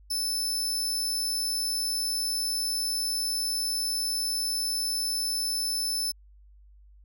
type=tone; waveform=sawtooth; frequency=5270 Hz; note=E8; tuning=1 cent flat; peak=-24 dBFS; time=0.1-6.12 s; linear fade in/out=10 ms; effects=added 50 Hz sine -51 dBFS peak until 7.04 s